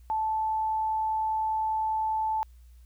sine tone, 875 Hz, A5, 10 cents flat, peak -25 dBFS, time 0.1-2.43 s, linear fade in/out 0 ms, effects added 60 Hz sine -49 dBFS peak until 2.85 s + white hiss -69 dBFS RMS until 2.85 s

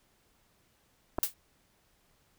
clicks, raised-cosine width 1 ms, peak -20 / -16 dBFS, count 2, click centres 1.184 / 1.187 s
blue noise with exponential decay, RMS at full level -24 dBFS, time 1.23-1.34 s, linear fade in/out 1 ms, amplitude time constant 23 ms
effects pink hiss -69 dBFS RMS until 2.38 s

